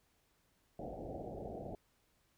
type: low-pass noise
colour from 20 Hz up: white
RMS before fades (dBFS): -45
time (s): 0.79-1.75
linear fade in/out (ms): 2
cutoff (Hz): 770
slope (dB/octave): 96
effects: pink hiss -75 dBFS RMS until 2.37 s